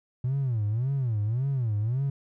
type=tone with vibrato; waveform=triangle; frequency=120 Hz; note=B2; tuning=49 cents flat; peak=-21 dBFS; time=0.24-2.1 s; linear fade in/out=5 ms; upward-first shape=sine; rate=1.8 Hz; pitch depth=260 cents each way; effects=tanh soft clip ceiling -20 dBFS